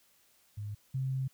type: tone pair in turn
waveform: sine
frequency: 103.83 / 132.34 Hz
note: G#2 / C3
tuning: 0 / +20 cents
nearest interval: major third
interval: 420 cents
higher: second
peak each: -36 / -30 dBFS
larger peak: second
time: 0.57-0.75 / 0.94-1.28 s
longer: second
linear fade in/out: 10 ms
effects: white hiss -67 dBFS RMS until 1.33 s